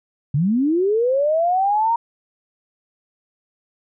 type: linear sweep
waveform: sine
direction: up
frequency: 130.81 to 943 Hz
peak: -15 dBFS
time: 0.34-1.96 s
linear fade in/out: 5 ms
effects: none